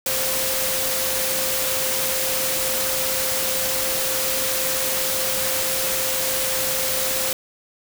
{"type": "tone in noise", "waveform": "sine", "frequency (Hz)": 524, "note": "C5", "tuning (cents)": 2, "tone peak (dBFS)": -29, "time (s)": [0.06, 7.33], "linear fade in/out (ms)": 2, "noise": "white", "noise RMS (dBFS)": -23, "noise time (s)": [0.06, 7.33], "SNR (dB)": -9, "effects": []}